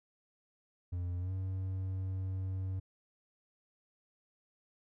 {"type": "tone with pitch glide", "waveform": "triangle", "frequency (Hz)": [88.6, 94.41], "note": ["F2", "F#2"], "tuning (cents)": [25, 35], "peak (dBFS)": -32, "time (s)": [0.92, 2.8], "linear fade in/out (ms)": 10, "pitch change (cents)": 110, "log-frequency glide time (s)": [1.18, 1.32], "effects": []}